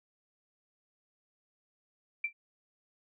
sine tone with exponential decay, 2349 Hz, D7, in tune, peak -26 dBFS, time 2.24-2.33 s, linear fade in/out 5 ms, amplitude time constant 19 ms, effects none

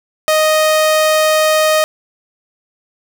sawtooth tone, 622.3 Hz, D#5, in tune, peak -6 dBFS, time 0.28-1.84 s, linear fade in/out 0 ms, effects none

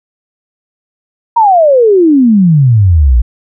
sine exponential sweep, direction down, 959 to 54.8 Hz, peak -3 dBFS, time 1.36-3.22 s, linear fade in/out 10 ms, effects none

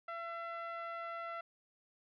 10% pulse tone with low-pass filter, 674 Hz, E5, 38 cents sharp, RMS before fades -43 dBFS, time 0.08-1.41 s, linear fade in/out 5 ms, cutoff 1400 Hz, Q 1.6, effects none

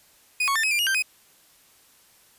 40% pulse tone with pitch steps, 2484 / 1108 / 1790 / 2547 / 2387 / 2870 / 1568 / 2509 Hz, D#7 / C#6 / A6 / D#7 / D7 / F7 / G6 / D#7, -3 / -1 / +29 / +40 / +28 / +47 / 0 / +14 cents, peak -20 dBFS, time 0.4-1.024 s, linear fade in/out 5 ms, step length 78 ms, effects white hiss -57 dBFS RMS until 2.38 s + resampled to 32000 Hz

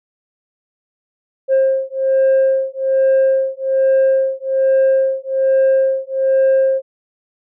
sine beating tone pair, 532 / 533.2 Hz, C5 / C5, +29 / +33 cents, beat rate 1.2 Hz, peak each -13 dBFS, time 1.48-6.82 s, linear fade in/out 50 ms, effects tanh soft clip ceiling -8 dBFS

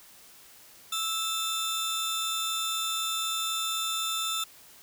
sawtooth tone pair together, 1321 / 3568 Hz, E6 / A7, +3 / +23 cents, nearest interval octave + perfect fourth, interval 1720 cents, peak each -29 / -27 dBFS, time 0.92-4.44 s, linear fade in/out 5 ms, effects white hiss -53 dBFS RMS until 4.82 s

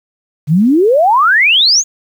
sine exponential sweep, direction up, 140.1 to 6900 Hz, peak -6 dBFS, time 0.47-1.84 s, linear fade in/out 50 ms, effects 7-bit

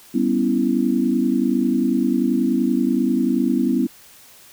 sine chord, C# half-diminished seventh, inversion second, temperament equal, 196 / 246.9 / 277.2 / 329.6 Hz, G3 / B3 / C#4 / E4, 0 / 0 / 0 / 0 cents, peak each -24 / -19 / -22 / -23 dBFS, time 0.14-3.87 s, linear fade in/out 10 ms, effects white hiss -47 dBFS RMS until 4.52 s

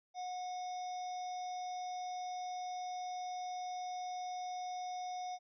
harmonic tone, 729 Hz, F#5, 26 cents flat, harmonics 1 / 3 / 5 / 7 / 8, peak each -39 / -57 / -57 / -58 / -58 dBFS, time 0.14-5.39 s, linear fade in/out 50 ms, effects none

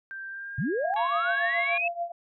sine tone with pitch glide, 1574 to 1634.2 Hz, G6 to G#6, +7 to -28 cents, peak -35 dBFS, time 0.11-0.94 s, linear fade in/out 0 ms, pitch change +65 cents, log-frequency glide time 0.29-0.7 s
sine linear sweep, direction up, 103.83 to 2637 Hz, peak -25 dBFS, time 0.58-1.88 s, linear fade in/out 5 ms
sine tone with tremolo, 689 Hz, F5, 24 cents flat, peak -25 dBFS, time 0.84-2.12 s, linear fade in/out 5 ms, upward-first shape triangle, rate 7 Hz, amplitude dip 90%
harmonic tone, 554.4 Hz, C#5, in tune, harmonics 2 / 3 / 4 / 5 / 6 / 7, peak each -35 / -36 / -41 / -43 / -45 / -46 dBFS, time 0.96-1.78 s, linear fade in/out 5 ms
effects none

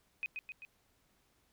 sine tone with echo, 2508 Hz, D#7, 13 cents sharp, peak -34 dBFS, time 0.23-0.26 s, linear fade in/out 0 ms, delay 130 ms, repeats 3, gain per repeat -4 dB, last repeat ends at 0.65 s, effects pink hiss -73 dBFS RMS until 1.52 s

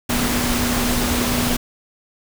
sine tone in noise, 242.9 Hz, B3, 29 cents flat, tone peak -22 dBFS, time 0.09-1.57 s, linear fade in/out 10 ms, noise pink, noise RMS -21 dBFS, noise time 0.09-1.57 s, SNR -4 dB, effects none

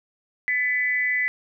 sine tone with amplitude modulation, 2000 Hz, B6, 21 cents sharp, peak -17 dBFS, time 0.48-1.28 s, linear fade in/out 0 ms, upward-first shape sine, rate 254 Hz, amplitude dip 70%, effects none

